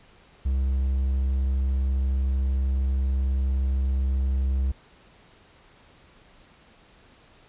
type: tone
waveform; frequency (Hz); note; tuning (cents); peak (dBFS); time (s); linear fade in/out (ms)
triangle; 66.3; C2; +23; -19; 0.45-4.72; 10
effects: pink hiss -55 dBFS RMS until 7.48 s + resampled to 8000 Hz